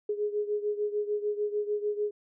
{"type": "beating tone pair", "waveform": "sine", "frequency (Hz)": [415.3, 422], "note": ["G#4", "G#4"], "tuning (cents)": [0, 28], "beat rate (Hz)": 6.7, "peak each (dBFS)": [-29, -33], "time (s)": [0.09, 2.11], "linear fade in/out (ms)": 5, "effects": []}